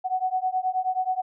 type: beating tone pair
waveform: sine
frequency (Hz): 740 / 749.4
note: F#5 / F#5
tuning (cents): 0 / +22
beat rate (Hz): 9.4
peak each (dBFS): -26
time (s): 0.04-1.22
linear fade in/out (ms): 20
effects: none